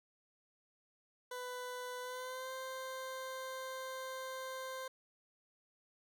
20% pulse tone with pitch glide, 498 to 522.2 Hz, B4 to C5, +14 to -3 cents, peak -37 dBFS, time 1.31-4.88 s, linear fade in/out 5 ms, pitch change +83 cents, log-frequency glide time 2.01-2.52 s, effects none

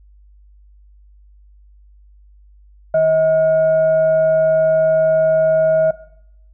sine tone with frequency modulation, 637 Hz, D#5, 41 cents sharp, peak -11 dBFS, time 2.94-5.91 s, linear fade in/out 5 ms, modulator 794 Hz, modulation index 0.28, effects noise-tail reverb RT60 0.7 s tail -17 dB re dry + added 50 Hz sine -44 dBFS peak until 6.53 s

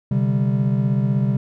triangle chord, C suspended second, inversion none, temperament equal, 130.81 / 146.83 / 196 Hz, C3 / D3 / G3, 0 / 0 / 0 cents, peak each -17 / -22 / -19 dBFS, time 0.11-1.37 s, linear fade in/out 5 ms, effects none

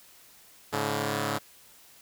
5% pulse tone pair together, 107 / 142.83 Hz, A2 / D3, -48 / -48 cents, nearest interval perfect fourth, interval 500 cents, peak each -19 dBFS, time 0.72-1.39 s, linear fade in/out 20 ms, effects white hiss -55 dBFS RMS until 2.01 s

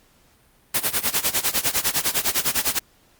white noise with tremolo, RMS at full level -19 dBFS, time 0.74-2.79 s, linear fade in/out 5 ms, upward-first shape sine, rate 9.9 Hz, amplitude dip 90%, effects pink hiss -58 dBFS RMS until 3.19 s + Opus 48 kbps

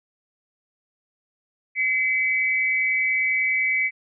sine tone pair together, 2049 / 2279 Hz, C7 / C#7, -37 / +47 cents, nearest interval major second, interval 184 cents, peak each -22 dBFS, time 1.75-3.91 s, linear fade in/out 50 ms, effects none

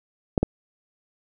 clicks, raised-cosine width 2 ms, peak -6 dBFS, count 2, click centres 0.378 / 0.43 s, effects none

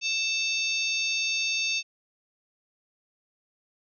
harmonic tone with a mistuned harmonic, 910 Hz, A#5, 42 cents flat, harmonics 3 / 4 / 5 / 6 / 7, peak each -27 / -33 / -34 / -36 / -35 dBFS, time 0.01-1.83 s, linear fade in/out 50 ms, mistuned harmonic 3, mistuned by -56 cents, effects none

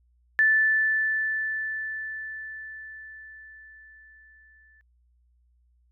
sine tone with exponential decay, 1755 Hz, A6, 5 cents flat, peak -16 dBFS, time 0.39-4.81 s, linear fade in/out 0 ms, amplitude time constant 960 ms, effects added 60 Hz sine -61 dBFS peak until 5.91 s

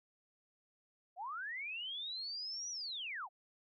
sine linear two-way sweep, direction up then down, 659.3 to 5910 to 659.3 Hz, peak -40 dBFS, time 1.16-3.29 s, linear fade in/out 50 ms, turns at 2.7 s, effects none

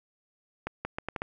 accelerating click train, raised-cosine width 0.5 ms, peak -17 dBFS, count 6, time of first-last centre 0.67-1.219 s, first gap 180 ms, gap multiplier 0.75, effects none

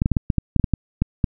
clicks, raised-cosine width 5 ms, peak -5 dBFS, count 12, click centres 0.019 / 0.059 / 0.117 / 0.168 / 0.302 / 0.383 / 0.563 / 0.597 / 0.642 / 0.737 / 1.02 / 1.242 s, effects none

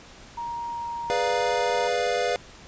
sine tone with pitch glide, 941 to 934.5 Hz, A#5 to A#5, +16 to +4 cents, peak -29 dBFS, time 0.37-1.88 s, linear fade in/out 10 ms, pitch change -12 cents, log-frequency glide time 0.52-1.59 s
square chord, G# diminished seventh, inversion none, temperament equal, 415.3 / 493.9 / 587.3 / 698.5 Hz, G#4 / B4 / D5 / F5, 0 / 0 / 0 / 0 cents, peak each -32 / -27 / -31 / -28 dBFS, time 1.1-2.36 s, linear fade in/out 0 ms
effects pink hiss -47 dBFS RMS until 2.67 s + resampled to 16000 Hz

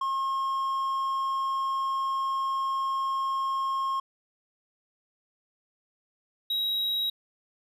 triangle tone pair in turn, 1076 / 3834 Hz, C6 / A#7, +48 / +48 cents, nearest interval octave + minor seventh, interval 2200 cents, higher second, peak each -24 dBFS, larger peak neither, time 0.01-4 / 6.5-7.1 s, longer first, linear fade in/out 5 ms, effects none

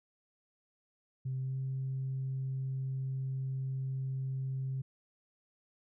sine tone with pitch glide, 130.81 to 132.71 Hz, C3 to C3, 0 to +25 cents, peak -32 dBFS, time 1.25-4.82 s, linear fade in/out 10 ms, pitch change +25 cents, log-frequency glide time 1.39-1.57 s, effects tanh soft clip ceiling -29 dBFS

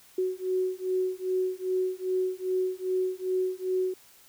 sine beating tone pair, 370 / 372.5 Hz, F#4 / F#4, 0 / +12 cents, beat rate 2.5 Hz, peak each -29 dBFS, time 0.18-3.94 s, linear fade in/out 5 ms, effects white hiss -56 dBFS RMS until 4.28 s

